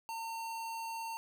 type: tone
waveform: square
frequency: 909 Hz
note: A#5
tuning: 44 cents flat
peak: -39 dBFS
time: 0.09-1.17 s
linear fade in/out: 0 ms
effects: none